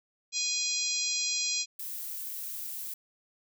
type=harmonic tone; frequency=824 Hz; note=G#5; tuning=14 cents flat; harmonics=3 / 4 / 5 / 6 / 7 / 8 / 9; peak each=-37 / -40 / -34 / -36 / -34 / -37 / -36 dBFS; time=0.32-1.66 s; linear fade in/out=50 ms
type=noise; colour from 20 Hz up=violet; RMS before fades=-38 dBFS; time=1.79-2.94 s; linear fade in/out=5 ms
effects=none